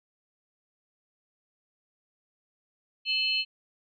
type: tone cluster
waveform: sine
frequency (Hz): 2622 / 3016 / 4220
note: E7 / F#7 / C8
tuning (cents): -10 / +32 / +14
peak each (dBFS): -29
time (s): 3.05-3.45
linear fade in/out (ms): 50
effects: none